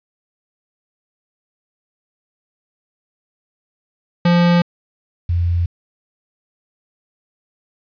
square / sine tone pair in turn, 173.7 / 86.42 Hz, F3 / F2, -9 / -18 cents, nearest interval octave, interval 1209 cents, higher first, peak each -11 / -14 dBFS, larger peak first, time 4.25-4.62 / 5.29-5.66 s, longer neither, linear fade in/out 5 ms, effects resampled to 11025 Hz + 8-bit

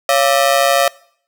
sawtooth ring-modulated tone, 622.3 Hz, D#5, in tune, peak -4 dBFS, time 0.09-0.88 s, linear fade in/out 0 ms, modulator 66.5 Hz, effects noise-tail reverb RT60 0.6 s tail -22 dB re dry

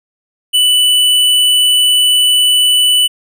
square tone, 2978 Hz, F#7, 11 cents sharp, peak -8 dBFS, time 0.53-3.08 s, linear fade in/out 20 ms, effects none

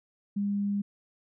sine tone, 202.1 Hz, G#3, 47 cents flat, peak -26 dBFS, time 0.36-0.82 s, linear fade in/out 10 ms, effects none

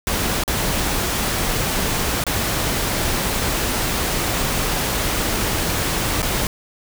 pink noise with dropouts, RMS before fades -21 dBFS, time 0.07-6.47 s, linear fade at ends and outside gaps 1 ms, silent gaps 0.437-0.478 / 2.239-2.266 / 6.22-6.228 s, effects none

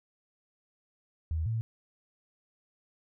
sine tone pair in turn, 80 / 112.92 Hz, D#2 / A2, +49 / +45 cents, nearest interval tritone, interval 596 cents, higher second, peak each -28 / -28 dBFS, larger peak neither, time 1.31-1.46 / 1.46-1.61 s, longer neither, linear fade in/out 0 ms, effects none

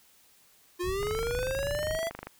square linear sweep, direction up, 349.2 to 673 Hz, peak -30 dBFS, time 0.79-2.1 s, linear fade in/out 20 ms
pink low-pass noise, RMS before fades -38 dBFS, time 0.82-1.99 s, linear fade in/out 50 ms, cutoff 160 Hz, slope 48 dB/octave
click train, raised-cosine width 0.5 ms, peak -23 dBFS, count 32, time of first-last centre 1.03-2.27 s, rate 25 Hz
effects white hiss -61 dBFS RMS until 2.39 s

